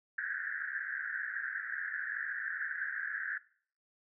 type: band-pass noise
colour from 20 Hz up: white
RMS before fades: -38 dBFS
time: 0.18-3.38 s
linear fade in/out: 5 ms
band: 1500 to 1800 Hz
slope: 96 dB/octave
effects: noise-tail reverb RT60 0.5 s tail -20 dB re dry